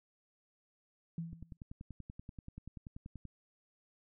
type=tone with exponential decay; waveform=sine; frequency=166.1 Hz; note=E3; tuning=13 cents sharp; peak=-34 dBFS; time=1.18-1.57 s; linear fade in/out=2 ms; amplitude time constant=84 ms
type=click train; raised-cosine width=5 ms; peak=-34 dBFS; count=21; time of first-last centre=1.33-3.253 s; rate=10.4 Hz
effects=none